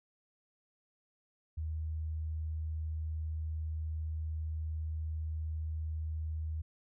sine tone, 78.7 Hz, D#2, 20 cents sharp, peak -34 dBFS, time 1.57-6.62 s, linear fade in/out 10 ms, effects none

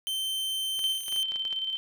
45% pulse tone, 3104 Hz, G7, 18 cents flat, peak -28 dBFS, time 0.07-1.23 s, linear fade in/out 0 ms
clicks, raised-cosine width 0.2 ms, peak -25 dBFS, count 8, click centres 0.792 / 1.082 / 1.125 / 1.162 / 1.32 / 1.359 / 1.452 / 1.527 s
sine tone with tremolo, 3102 Hz, G7, 19 cents flat, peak -27 dBFS, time 0.84-1.77 s, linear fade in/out 0 ms, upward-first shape square, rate 18 Hz, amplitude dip 40%
effects none

